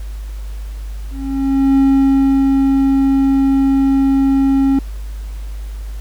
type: tone with ADSR envelope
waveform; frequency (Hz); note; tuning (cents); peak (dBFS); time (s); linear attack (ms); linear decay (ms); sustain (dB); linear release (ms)
triangle; 271.5; C#4; -36; -6; 1.1-4.79; 670; 670; -2; 3
effects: added 51 Hz sine -23 dBFS peak until 6 s + pink hiss -44 dBFS RMS until 6 s